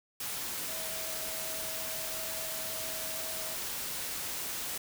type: tone in noise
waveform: sine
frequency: 643 Hz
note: E5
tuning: 43 cents flat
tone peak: -45 dBFS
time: 0.68-3.55 s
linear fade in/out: 5 ms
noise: white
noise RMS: -37 dBFS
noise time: 0.2-4.78 s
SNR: -11 dB
effects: none